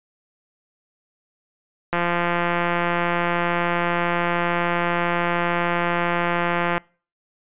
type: click train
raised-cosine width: 0.5 ms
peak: -7 dBFS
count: 840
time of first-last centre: 1.93-6.78 s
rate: 173 Hz
effects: noise-tail reverb RT60 0.4 s tail -26 dB re dry + resampled to 8000 Hz